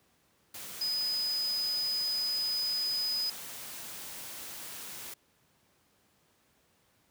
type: tone in noise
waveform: sine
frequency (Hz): 5000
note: D#8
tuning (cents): +8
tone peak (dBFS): -29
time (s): 0.81-3.3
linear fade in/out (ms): 5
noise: white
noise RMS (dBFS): -43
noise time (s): 0.54-5.14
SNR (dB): +11
effects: pink hiss -69 dBFS RMS until 7.1 s + high-pass 80 Hz 12 dB/octave